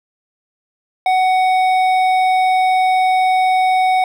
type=tone with hard clipping; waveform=sine; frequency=746 Hz; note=F#5; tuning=14 cents sharp; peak=-13 dBFS; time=1.06-4.04 s; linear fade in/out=2 ms; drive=9 dB; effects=none